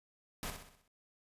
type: noise with echo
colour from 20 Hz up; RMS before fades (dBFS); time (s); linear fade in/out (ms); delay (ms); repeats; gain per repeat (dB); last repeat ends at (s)
pink; -40; 0.43-0.5; 0; 63; 6; -6; 0.878
effects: resampled to 32000 Hz